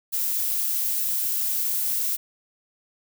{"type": "noise", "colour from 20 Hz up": "violet", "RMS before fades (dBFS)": -25, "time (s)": [0.12, 2.17], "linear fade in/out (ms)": 20, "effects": []}